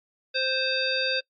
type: harmonic tone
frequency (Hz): 523.3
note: C5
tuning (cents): 0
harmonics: 1 / 3 / 5 / 7 / 9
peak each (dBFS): -30 / -30 / -30 / -30 / -30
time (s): 0.34-1.21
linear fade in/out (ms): 20
effects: noise-tail reverb RT60 0.1 s tail -21 dB re dry + AAC 48 kbps